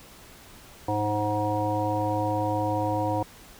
harmonic tone with a mistuned harmonic, 105.3 Hz, G#2, 24 cents sharp, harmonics 1 / 3 / 5 / 7 / 9, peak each -30 / -30 / -30 / -30 / -30 dBFS, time 0.88-3.23 s, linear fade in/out 5 ms, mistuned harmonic 3, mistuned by -17 cents, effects pink hiss -49 dBFS RMS until 3.59 s

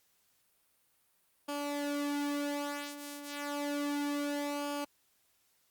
sawtooth tone with flanger, 288.6 Hz, D4, 30 cents flat, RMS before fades -36 dBFS, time 1.48-4.85 s, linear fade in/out 10 ms, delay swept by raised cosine 0.51 to 3.51 ms, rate 0.31 Hz, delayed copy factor -0.65, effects white hiss -72 dBFS RMS until 5.7 s + Opus 48 kbps

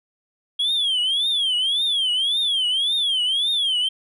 sine tone with vibrato, 3278 Hz, G#7, 23 cents flat, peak -16 dBFS, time 0.59-3.89 s, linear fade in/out 10 ms, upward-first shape triangle, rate 1.8 Hz, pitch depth 220 cents each way, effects tanh soft clip ceiling -17 dBFS

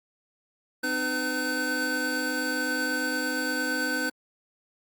square tone cluster, 255.6 / 304 / 504 / 1521 Hz, C4 / D#4 / B4 / F#6, -40 / -40 / +35 / +47 cents, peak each -35 / -34 / -36 / -29 dBFS, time 0.83-4.1 s, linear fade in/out 10 ms, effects Opus 48 kbps

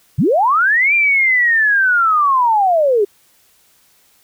sine linear two-way sweep, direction up then down, 100.5 to 2400 to 385.7 Hz, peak -10 dBFS, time 0.18-3.05 s, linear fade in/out 10 ms, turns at 0.94 s, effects white hiss -54 dBFS RMS until 4.23 s

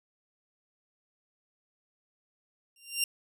15% pulse tone with exponential growth, 2779 Hz, F7, 9 cents flat, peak -16 dBFS, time 2.76-3.04 s, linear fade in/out 2 ms, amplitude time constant 60 ms, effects none

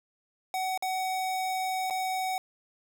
square tone with dropouts, 751 Hz, F#5, 26 cents sharp, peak -29 dBFS, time 0.54-2.38 s, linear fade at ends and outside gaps 1 ms, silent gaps 0.776-0.824 / 1.9-1.907 s, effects none

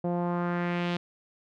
sawtooth tone with low-pass filter sweep, 174.61 Hz, F3, in tune, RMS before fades -29 dBFS, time 0.04-0.97 s, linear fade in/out 5 ms, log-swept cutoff 620 to 3600 Hz, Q 1.9, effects none

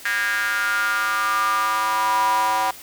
square tone with high-pass filter sweep, 108.8 Hz, A2, 19 cents flat, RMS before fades -21 dBFS, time 0.05-2.71 s, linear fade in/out 5 ms, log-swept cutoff 1700 to 870 Hz, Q 7.2, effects white hiss -41 dBFS RMS until 2.82 s

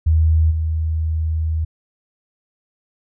sine tone with level steps, 79.6 Hz, D#2, 40 cents sharp, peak -11 / -17 dBFS, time 0.06-1.65 s, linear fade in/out 10 ms, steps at 0.5 s, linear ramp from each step 20 ms, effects none

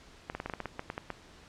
clicks, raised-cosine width 0.5 ms, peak -20 dBFS, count 12, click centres 0.299 / 0.35 / 0.401 / 0.46 / 0.498 / 0.537 / 0.603 / 0.657 / 0.794 / 0.901 / 0.979 / 1.103 s, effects pink hiss -55 dBFS RMS until 1.48 s + low-pass 6000 Hz 12 dB/octave

